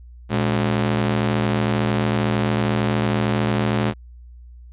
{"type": "ring-modulated tone", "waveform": "sawtooth", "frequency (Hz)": 162, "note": "E3", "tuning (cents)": -30, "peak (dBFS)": -11, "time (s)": [0.29, 3.94], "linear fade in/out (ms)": 50, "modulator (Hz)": 44.4, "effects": ["added 60 Hz sine -39 dBFS peak until 4.72 s", "resampled to 8000 Hz"]}